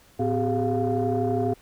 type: tone cluster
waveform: sine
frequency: 110.2 / 255 / 385.4 / 417.5 / 700 Hz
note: A2 / C4 / G4 / G#4 / F5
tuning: +3 / -44 / -29 / +9 / +4 cents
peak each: -27 dBFS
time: 0.19-1.54 s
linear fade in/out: 10 ms
effects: tanh soft clip ceiling -15 dBFS + pink hiss -56 dBFS RMS until 1.61 s